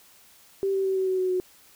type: tone with pitch steps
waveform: sine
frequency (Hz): 390.5 / 386.5 / 382.5 / 378.5 / 374.6 / 370.7 / 366.9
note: G4 / G4 / G4 / F#4 / F#4 / F#4 / F#4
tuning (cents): -7 / -24 / -42 / +39 / +21 / +3 / -15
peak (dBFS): -22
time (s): 0.63-1.4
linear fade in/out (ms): 0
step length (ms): 110
effects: white hiss -55 dBFS RMS until 1.75 s